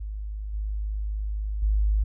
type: tone with level steps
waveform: sine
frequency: 51.91 Hz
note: G#1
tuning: in tune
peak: -30 / -26 / -19 dBFS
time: 0-2.04 s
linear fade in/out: 10 ms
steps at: 0.53 / 1.62 s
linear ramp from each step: 10 ms
effects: none